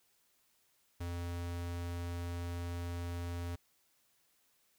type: tone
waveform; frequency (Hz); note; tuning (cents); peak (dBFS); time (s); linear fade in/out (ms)
square; 86.6; F2; -14; -38; 1-3.56; 10
effects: white hiss -73 dBFS RMS until 4.78 s

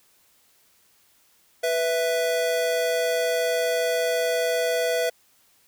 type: tone pair together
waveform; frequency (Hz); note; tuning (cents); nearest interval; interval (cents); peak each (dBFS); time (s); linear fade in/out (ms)
square; 493.9 / 659.3; B4 / E5; 0 / 0; perfect fourth; 500; -25; 1.63-5.1; 10
effects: white hiss -61 dBFS RMS until 5.67 s

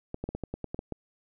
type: clicks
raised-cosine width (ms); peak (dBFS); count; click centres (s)
2; -20; 10; 0.144 / 0.24 / 0.29 / 0.35 / 0.437 / 0.54 / 0.643 / 0.745 / 0.791 / 0.923
effects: none

